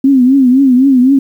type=tone with vibrato; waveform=sine; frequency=261.6 Hz; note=C4; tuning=in tune; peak=-4 dBFS; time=0.04-1.19 s; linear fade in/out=5 ms; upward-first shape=triangle; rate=3.9 Hz; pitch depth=130 cents each way; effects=7-bit